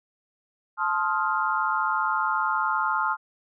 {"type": "chord", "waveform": "sine", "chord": "F dominant seventh", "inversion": "first", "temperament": "just", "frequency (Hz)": [873.1, 1047.7, 1257.2, 1396.9], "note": ["A5", "C6", "Eb6", "F6"], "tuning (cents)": [-14, 2, 18, 0], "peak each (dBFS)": [-28, -28, -28, -27], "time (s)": [0.77, 3.17], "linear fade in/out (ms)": 50, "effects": []}